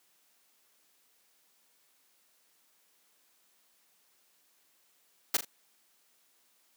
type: noise with echo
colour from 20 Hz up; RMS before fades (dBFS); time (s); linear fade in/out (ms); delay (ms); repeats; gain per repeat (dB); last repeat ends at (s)
white; -26; 5.34-5.37; 5; 40; 2; -10; 5.45
effects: white hiss -69 dBFS RMS until 6.76 s + high-pass 200 Hz 12 dB/octave